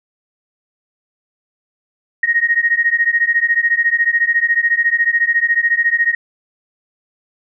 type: beating tone pair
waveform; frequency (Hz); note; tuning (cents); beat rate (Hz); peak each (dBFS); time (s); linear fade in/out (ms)
sine; 1864.7 / 1878.7; A#6 / A#6; 0 / +13; 14; -15; 2.23-6.15; 5
effects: none